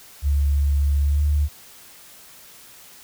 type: tone with pitch glide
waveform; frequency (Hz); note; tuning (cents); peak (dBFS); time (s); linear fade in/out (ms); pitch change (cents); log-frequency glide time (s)
sine; 71.1 to 73.48; C#2 to D2; +45 to +2; -16; 0.22-1.49; 50; +57; 1.05-1.21
effects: white hiss -46 dBFS RMS until 3.03 s

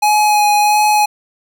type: tone with vibrato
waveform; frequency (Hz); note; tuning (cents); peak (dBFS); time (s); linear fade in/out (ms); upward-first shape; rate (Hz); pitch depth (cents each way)
square; 838; G#5; +15; -10; 0.02-1.06; 10; sine; 1.5; 14
effects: none

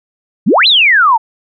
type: exponential two-way sweep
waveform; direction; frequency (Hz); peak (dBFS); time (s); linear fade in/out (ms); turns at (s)
sine; up then down; 155.56 to 4186 to 849; -5; 0.46-1.18; 20; 0.67
effects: none

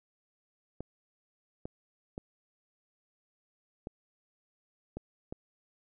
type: clicks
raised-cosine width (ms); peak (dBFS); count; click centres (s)
2; -25; 6; 0.806 / 1.655 / 2.179 / 3.871 / 4.97 / 5.325
effects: none

